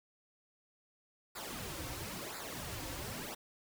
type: noise with flanger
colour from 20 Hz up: pink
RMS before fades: -43 dBFS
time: 1.35-3.35 s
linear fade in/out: 10 ms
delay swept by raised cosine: 0.33 to 4.93 ms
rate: 0.98 Hz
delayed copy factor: -0.8
effects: none